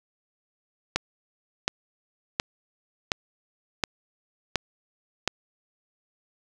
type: click train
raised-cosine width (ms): 0.2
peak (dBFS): -5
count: 7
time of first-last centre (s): 0.96-5.277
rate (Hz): 1.39
effects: none